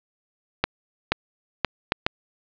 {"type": "clicks", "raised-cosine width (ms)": 0.3, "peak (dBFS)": -3, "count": 5, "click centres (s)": [0.64, 1.12, 1.647, 1.921, 2.065], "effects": ["resampled to 11025 Hz", "7-bit"]}